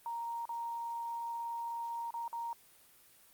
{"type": "tone with dropouts", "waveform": "sine", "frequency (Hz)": 932.3, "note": "A#5", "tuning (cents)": 0, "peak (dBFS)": -36, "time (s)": [0.06, 2.53], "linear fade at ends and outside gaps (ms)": 1, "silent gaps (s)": [[0.454, 0.492], [2.106, 2.14], [2.279, 2.329]], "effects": ["white hiss -62 dBFS RMS until 3.33 s", "Opus 32 kbps"]}